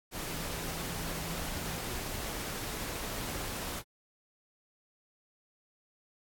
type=tone in noise; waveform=sine; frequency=164.81 Hz; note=E3; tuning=in tune; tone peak=-44 dBFS; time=0.28-1.77 s; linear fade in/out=50 ms; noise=pink; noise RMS=-38 dBFS; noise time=0.11-3.83 s; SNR=-9 dB; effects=AAC 64 kbps